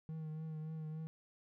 triangle tone with vibrato, 157.2 Hz, D#3, 18 cents sharp, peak -39 dBFS, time 0.09-1.07 s, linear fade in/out 0 ms, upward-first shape triangle, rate 3.5 Hz, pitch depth 33 cents each way, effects none

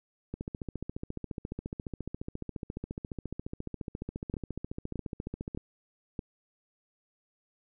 two click trains, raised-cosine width 3 ms, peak -21 / -23 dBFS, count 4 / 76, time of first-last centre 4.34-6.192 / 0.34-5.548 s, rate 1.62 / 14.4 Hz, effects none

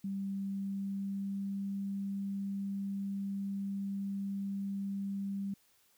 sine tone with pitch glide, 196 to 197.59 Hz, G3 to G3, 0 to +14 cents, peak -34 dBFS, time 0.04-5.54 s, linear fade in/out 5 ms, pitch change +14 cents, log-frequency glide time 0.24-1.58 s, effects white hiss -69 dBFS RMS until 5.97 s

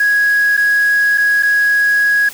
sine tone with dropouts, 1661.2 Hz, G#6, in tune, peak -8 dBFS, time 0-2.29 s, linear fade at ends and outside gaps 5 ms, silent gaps 0.568-0.575 / 1.176-1.18 / 1.426-1.431 s, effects tanh soft clip ceiling -7 dBFS + white hiss -33 dBFS RMS until 2.33 s

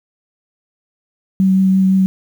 sine tone with vibrato, 190 Hz, F#3, 46 cents sharp, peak -9 dBFS, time 1.4-2.06 s, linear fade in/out 0 ms, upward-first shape triangle, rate 5.9 Hz, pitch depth 13 cents each way, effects 7-bit

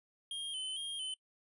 square tone with vibrato, 3136 Hz, G7, in tune, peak -38 dBFS, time 0.31-1.14 s, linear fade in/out 2 ms, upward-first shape square, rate 2.2 Hz, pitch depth 49 cents each way, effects noise-tail reverb RT60 0.1 s tail -21 dB re dry + resampled to 24000 Hz

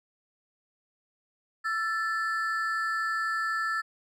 triangle ring-modulated tone, 1543 Hz, G6, 28 cents flat, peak -22 dBFS, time 1.64-3.82 s, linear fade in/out 20 ms, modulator 209 Hz, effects none

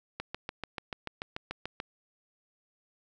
click train, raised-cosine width 0.3 ms, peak -19 dBFS, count 12, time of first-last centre 0.2-1.801 s, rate 6.87 Hz, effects none

